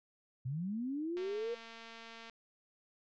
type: linear sweep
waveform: sine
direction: up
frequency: 119.3 to 481 Hz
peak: -35 dBFS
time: 0.45-1.55 s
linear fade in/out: 10 ms
type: click train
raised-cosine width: 0.2 ms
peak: -33 dBFS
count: 258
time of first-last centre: 1.17-2.297 s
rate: 228 Hz
effects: low-pass 4000 Hz 12 dB/octave